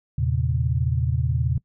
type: tone cluster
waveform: sine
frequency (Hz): 81.7 / 116.6 / 135.3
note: E2 / A#2 / C#3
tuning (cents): -15 / +1 / -42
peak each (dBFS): -24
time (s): 0.18-1.58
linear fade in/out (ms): 5
effects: noise-tail reverb RT60 0.1 s tail -23 dB re dry